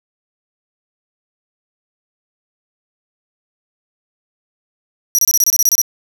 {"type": "tone bursts", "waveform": "sawtooth", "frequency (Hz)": 5800, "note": "F#8", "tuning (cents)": -35, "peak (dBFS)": -7, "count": 11, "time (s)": [5.15, 5.816], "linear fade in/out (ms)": 0, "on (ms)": 36, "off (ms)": 27, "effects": []}